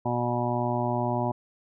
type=harmonic tone; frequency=121.3 Hz; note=B2; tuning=31 cents flat; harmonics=1 / 2 / 3 / 5 / 6 / 7 / 8; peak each=-30 / -31 / -33 / -32 / -33 / -33 / -33 dBFS; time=0.05-1.32 s; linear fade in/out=10 ms; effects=none